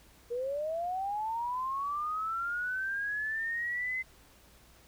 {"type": "linear sweep", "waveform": "sine", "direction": "up", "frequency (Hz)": [466.2, 2063], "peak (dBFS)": -31, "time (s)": [0.3, 4.03], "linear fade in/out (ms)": 20, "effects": ["added 60 Hz sine -63 dBFS peak until 4.87 s", "pink hiss -60 dBFS RMS until 4.87 s"]}